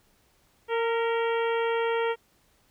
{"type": "harmonic tone with a mistuned harmonic", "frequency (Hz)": 460, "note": "A#4", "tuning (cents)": -23, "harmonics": [1, 2, 3, 4, 5, 6, 7], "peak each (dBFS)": [-25, -31, -35, -37, -39, -41, -42], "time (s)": [0.68, 2.16], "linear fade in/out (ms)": 50, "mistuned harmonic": 4, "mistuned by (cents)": 41, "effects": ["pink hiss -65 dBFS RMS until 2.7 s"]}